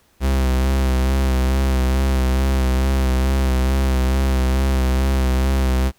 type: tone with vibrato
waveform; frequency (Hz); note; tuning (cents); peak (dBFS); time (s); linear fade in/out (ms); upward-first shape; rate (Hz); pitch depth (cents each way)
45% pulse; 65.41; C2; 0; -15; 0.2-5.92; 50; sine; 2.3; 31
effects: pink hiss -58 dBFS RMS until 5.98 s